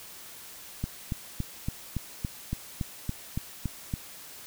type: click train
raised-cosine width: 5 ms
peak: -17 dBFS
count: 12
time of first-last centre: 0.84-3.939 s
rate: 3.55 Hz
effects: white hiss -46 dBFS RMS until 4.46 s